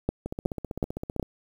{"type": "two click trains", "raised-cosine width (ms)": 2, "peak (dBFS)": [-19, -11], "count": [16, 4], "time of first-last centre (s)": [[0.26, 1.228], [0.09, 1.197]], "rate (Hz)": [15.5, 2.71], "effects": ["8-bit"]}